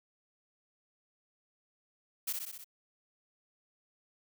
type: noise with echo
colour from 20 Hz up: blue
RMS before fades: -34 dBFS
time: 2.27-2.33 s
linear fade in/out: 10 ms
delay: 63 ms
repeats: 5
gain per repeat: -3 dB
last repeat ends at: 2.645 s
effects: none